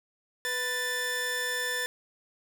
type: tone pair together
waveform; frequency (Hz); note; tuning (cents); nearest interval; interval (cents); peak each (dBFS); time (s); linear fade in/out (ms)
sawtooth; 495 / 1764; B4 / A6; +4 / +4; octave + minor seventh; 2200; -32 / -26; 0.45-1.86; 0
effects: none